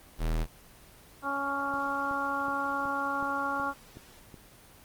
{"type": "tone", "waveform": "square", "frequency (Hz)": 40.07, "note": "E1", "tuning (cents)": -48, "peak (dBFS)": -27, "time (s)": [0.18, 0.47], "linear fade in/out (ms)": 50}
{"type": "harmonic tone", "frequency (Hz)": 278.7, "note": "C#4", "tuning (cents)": 9, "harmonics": [1, 2, 3, 4, 5], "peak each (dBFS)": [-38, -39, -35, -33, -33], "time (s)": [1.22, 3.74], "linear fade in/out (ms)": 50}
{"type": "click train", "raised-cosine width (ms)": 3, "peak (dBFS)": -32, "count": 8, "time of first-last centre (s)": [1.74, 4.342], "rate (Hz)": 2.69}
{"effects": ["pink hiss -54 dBFS RMS until 4.84 s", "Opus 24 kbps"]}